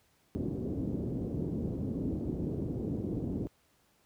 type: low-pass noise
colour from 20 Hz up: white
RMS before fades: -34 dBFS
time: 0.35-3.47 s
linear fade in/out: 0 ms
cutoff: 350 Hz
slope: 24 dB/octave
effects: pink hiss -69 dBFS RMS until 4.05 s + high-pass 60 Hz 12 dB/octave